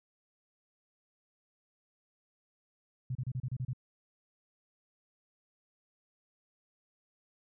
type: tone bursts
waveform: sine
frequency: 127.3 Hz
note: C3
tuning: 47 cents flat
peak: -32 dBFS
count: 8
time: 3.1-3.733 s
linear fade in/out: 5 ms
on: 52 ms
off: 31 ms
effects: none